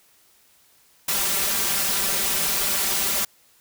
white noise with comb filter, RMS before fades -23 dBFS, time 1.08-3.25 s, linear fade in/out 5 ms, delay 5.1 ms, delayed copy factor +0.95, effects white hiss -58 dBFS RMS until 3.6 s

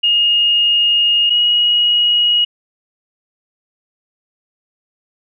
sine tone pair in turn, 2852 / 2895 Hz, F7 / F#7, +36 / -38 cents, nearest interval unison, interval 26 cents, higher second, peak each -10 dBFS, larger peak neither, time 0.03-1.3 / 1.3-2.45 s, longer first, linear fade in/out 10 ms, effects none

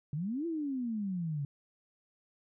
sine exponential two-way sweep, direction up then down, 137.8 to 343.7 to 137.8 Hz, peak -32 dBFS, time 0.13-1.45 s, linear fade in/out 2 ms, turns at 0.46 s, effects none

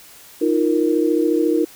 sine chord, Eb suspended second, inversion none, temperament equal with one note detuned, 311.1 / 345.2 / 466.2 Hz, Eb4 / F4 / Bb4, 0 / -20 / 0 cents, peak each -18 / -19 / -20 dBFS, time 0.41-1.65 s, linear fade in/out 10 ms, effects white hiss -44 dBFS RMS until 1.75 s

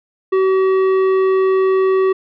sine tone with tanh clipping, 380 Hz, F#4, 46 cents sharp, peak -13 dBFS, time 0.32-2.13 s, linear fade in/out 10 ms, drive 11 dB, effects none

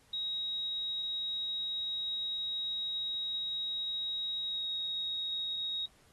sine tone with pitch glide, 3800 to 3772 Hz, A#7 to A#7, +33 to +20 cents, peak -33 dBFS, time 0.13-5.86 s, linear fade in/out 5 ms, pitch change -13 cents, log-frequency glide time 4.44-4.66 s, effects pink hiss -65 dBFS RMS until 6.12 s + AAC 32 kbps

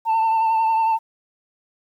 sine tone with vibrato, 894 Hz, A5, 27 cents sharp, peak -13 dBFS, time 0.05-0.99 s, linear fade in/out 50 ms, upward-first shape triangle, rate 11 Hz, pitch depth 37 cents each way, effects tanh soft clip ceiling -15 dBFS + 9-bit

